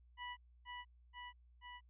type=tone with echo; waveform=20% pulse; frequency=981 Hz; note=B5; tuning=12 cents flat; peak=-39 dBFS; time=0.17-0.37 s; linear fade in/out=50 ms; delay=480 ms; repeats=3; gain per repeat=-2 dB; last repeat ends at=1.81 s; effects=added 60 Hz sine -63 dBFS peak until 1.89 s + resampled to 8000 Hz